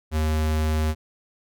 square tone, 77.78 Hz, D#2, in tune, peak -21 dBFS, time 0.11-0.95 s, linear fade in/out 50 ms, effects none

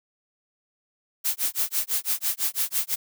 blue noise with tremolo, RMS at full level -23 dBFS, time 1.24-2.96 s, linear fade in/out 20 ms, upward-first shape sine, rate 6 Hz, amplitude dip 100%, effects none

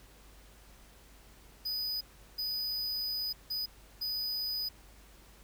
square tone bursts at uneven times, 4978 Hz, D#8, in tune, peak -33 dBFS, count 4, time 1.65-2.01 / 2.38-3.33 / 3.5-3.66 / 4.01-4.69 s, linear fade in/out 10 ms, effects added 50 Hz sine -57 dBFS peak until 5.43 s + pink hiss -59 dBFS RMS until 5.43 s

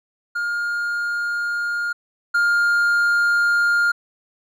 triangle tone pair in turn, 1415 / 1408.2 Hz, F6 / F6, +22 / +14 cents, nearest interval unison, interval 8 cents, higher first, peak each -19 / -13 dBFS, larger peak second, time 0.35-1.93 / 2.34-3.92 s, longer neither, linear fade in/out 10 ms, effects none

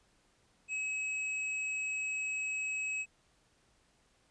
sine tone with tanh clipping, 2562 Hz, E7, 50 cents flat, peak -35 dBFS, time 0.68-3.06 s, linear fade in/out 50 ms, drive 11 dB, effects pink hiss -70 dBFS RMS until 4.3 s + resampled to 22050 Hz

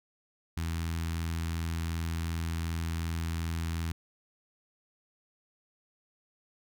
sawtooth tone with notch filter, 82.7 Hz, E2, 6 cents sharp, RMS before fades -33 dBFS, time 0.57-3.92 s, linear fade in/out 0 ms, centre 540 Hz, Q 0.56, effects none

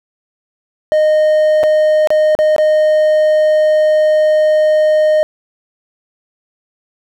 triangle tone with dropouts, 616 Hz, D#5, 17 cents flat, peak -6 dBFS, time 0.92-5.23 s, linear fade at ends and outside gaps 0 ms, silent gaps 1.632-1.637 / 2.073-2.104 / 2.351-2.389 / 2.563-2.582 s, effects none

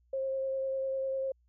sine tone with vibrato, 534 Hz, C5, 35 cents sharp, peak -30 dBFS, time 0.13-1.32 s, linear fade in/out 5 ms, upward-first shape sine, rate 10 Hz, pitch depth 12 cents each way, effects added 60 Hz sine -65 dBFS peak until 1.48 s

